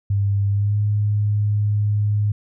sine tone with pitch glide, 100 to 104.13 Hz, G2 to G#2, +35 to +5 cents, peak -16 dBFS, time 0.1-2.32 s, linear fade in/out 5 ms, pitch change +70 cents, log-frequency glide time 0.49-0.78 s, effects none

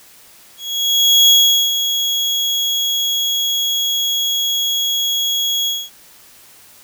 35% pulse tone with ADSR envelope, 3326 Hz, G#7, 2 cents sharp, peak -5 dBFS, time 0.57-5.9 s, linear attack 720 ms, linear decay 420 ms, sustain -9 dB, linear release 230 ms, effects white hiss -45 dBFS RMS until 6.83 s

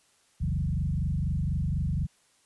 sine tone with frequency modulation, 110 Hz, A2, in tune, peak -25 dBFS, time 0.4-2.07 s, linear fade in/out 20 ms, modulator 24.1 Hz, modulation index 2.6, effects white hiss -65 dBFS RMS until 2.45 s + resampled to 24000 Hz

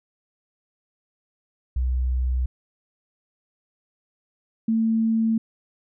sine tone pair in turn, 63.1 / 224.2 Hz, B1 / A3, +38 / +33 cents, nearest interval octave + minor seventh, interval 2195 cents, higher second, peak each -20 / -18 dBFS, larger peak second, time 1.76-2.46 / 4.68-5.38 s, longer neither, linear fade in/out 5 ms, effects none

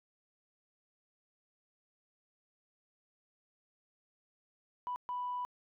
sine tone bursts at uneven times, 987.8 Hz, B5, in tune, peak -34 dBFS, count 2, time 4.87-4.96 / 5.09-5.45 s, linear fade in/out 0 ms, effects tanh soft clip ceiling -30 dBFS

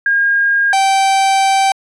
sine / 45% pulse tone pair in turn, 1621 / 777.5 Hz, G#6 / G5, -42 / -14 cents, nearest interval octave + minor second, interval 1272 cents, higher first, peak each -10 dBFS, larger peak neither, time 0.06-0.73 / 0.73-1.72 s, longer second, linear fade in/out 2 ms, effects resampled to 24000 Hz

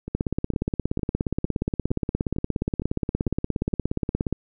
two click trains, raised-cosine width 3 ms, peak -10 / -19 dBFS, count 72 / 9, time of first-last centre 0.15-4.326 / 0.08-3.733 s, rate 17 / 2.19 Hz, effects none

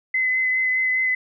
sine tone with vibrato, 2034 Hz, C7, 50 cents flat, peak -18 dBFS, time 0.14-1.15 s, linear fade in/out 5 ms, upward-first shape triangle, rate 4.9 Hz, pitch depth 19 cents each way, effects none

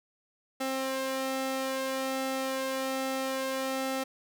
sawtooth tone with flanger, 265 Hz, C4, 22 cents sharp, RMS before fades -32 dBFS, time 0.6-4.04 s, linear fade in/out 10 ms, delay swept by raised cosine 1.5 to 2.26 ms, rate 0.61 Hz, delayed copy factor +0.6, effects none

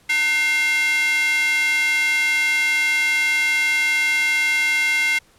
square tone with high-pass filter, 302.5 Hz, D#4, 49 cents flat, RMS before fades -19 dBFS, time 0.09-5.19 s, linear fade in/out 10 ms, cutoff 2100 Hz, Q 5, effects pink hiss -55 dBFS RMS until 5.38 s + low-pass 12000 Hz 12 dB/octave

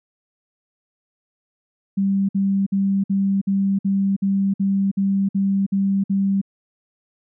sine tone bursts, 196 Hz, G3, in tune, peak -16 dBFS, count 12, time 1.97-6.415 s, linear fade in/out 10 ms, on 320 ms, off 55 ms, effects none

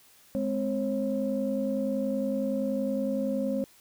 sine tone cluster, 209.4 / 260.1 / 542 Hz, G#3 / C4 / C#5, +15 / -10 / -39 cents, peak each -30 dBFS, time 0.35-3.64 s, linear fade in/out 0 ms, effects tanh soft clip ceiling -17 dBFS + white hiss -58 dBFS RMS until 3.8 s

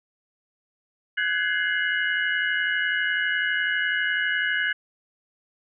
sine tone cluster, 1502 / 1606 / 1678 / 2096 / 2923 Hz, F#6 / G6 / G#6 / C7 / F#7, +26 / +41 / +17 / +2 / -22 cents, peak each -27 / -33 / -25 / -31 / -31 dBFS, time 1.17-4.73 s, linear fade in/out 10 ms, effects none

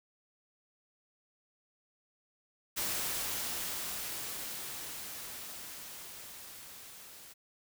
white noise with level ramp, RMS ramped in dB -34 to -52 dBFS, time 2.76-7.34 s, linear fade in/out 20 ms, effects none

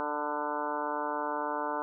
harmonic tone with a mistuned harmonic, 148.5 Hz, D3, 20 cents sharp, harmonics 2 / 3 / 4 / 5 / 6 / 7 / 8 / 9 / 10, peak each -40 / -40 / -38 / -42 / -35 / -37 / -41 / -43 / -42 dBFS, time 0-1.82 s, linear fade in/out 0 ms, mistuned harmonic 7, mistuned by -37 cents, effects none

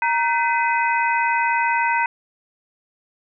sine tone cluster, 934 / 1529 / 2018 / 2519 Hz, A#5 / G6 / B6 / D#7, +3 / -44 / +37 / +21 cents, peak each -19 / -24 / -25 / -26 dBFS, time 0.02-2.06 s, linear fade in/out 2 ms, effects none

